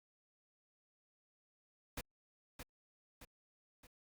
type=noise with echo; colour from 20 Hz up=pink; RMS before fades=-43 dBFS; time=1.97-2.01 s; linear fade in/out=5 ms; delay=620 ms; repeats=3; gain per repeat=-6 dB; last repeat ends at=3.87 s; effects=Opus 48 kbps